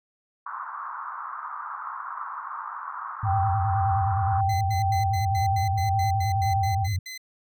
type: band-pass noise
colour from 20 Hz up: pink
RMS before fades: -35 dBFS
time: 0.46-4.41 s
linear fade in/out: 5 ms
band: 1000 to 1300 Hz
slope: 48 dB/octave
type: tone with vibrato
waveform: sine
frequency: 98 Hz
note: G2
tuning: in tune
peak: -23 dBFS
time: 3.23-6.99 s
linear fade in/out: 5 ms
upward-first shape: square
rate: 9.6 Hz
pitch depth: 150 cents each way
type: tone with tremolo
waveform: sine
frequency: 780 Hz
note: G5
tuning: 9 cents flat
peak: -22 dBFS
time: 3.24-6.88 s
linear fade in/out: 50 ms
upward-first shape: triangle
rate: 1.9 Hz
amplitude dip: 40%
type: tone bursts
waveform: 20% pulse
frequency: 2039 Hz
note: C7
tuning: 45 cents flat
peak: -30 dBFS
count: 13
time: 4.49-7.178 s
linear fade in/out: 5 ms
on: 120 ms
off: 94 ms
effects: none